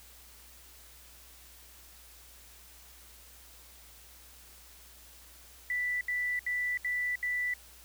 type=tone bursts; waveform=sine; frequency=1975.5 Hz; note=B6; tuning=in tune; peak=-29 dBFS; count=5; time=5.7-7.538 s; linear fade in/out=2 ms; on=310 ms; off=72 ms; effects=added 60 Hz sine -58 dBFS peak until 7.84 s + white hiss -55 dBFS RMS until 7.84 s